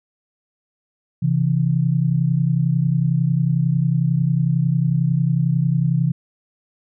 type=tone pair together; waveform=sine; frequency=133.74 / 164.81 Hz; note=C3 / E3; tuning=+38 / 0 cents; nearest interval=major third; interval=362 cents; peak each=-18 dBFS; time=1.22-6.12 s; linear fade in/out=10 ms; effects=none